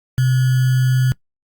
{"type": "tone with sample-and-hold", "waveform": "sine", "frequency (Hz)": 128.3, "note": "C3", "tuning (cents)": -34, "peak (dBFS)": -12, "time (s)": [0.18, 1.12], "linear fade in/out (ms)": 0, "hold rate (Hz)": 1575, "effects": ["noise-tail reverb RT60 0.1 s tail -22 dB re dry", "Opus 48 kbps"]}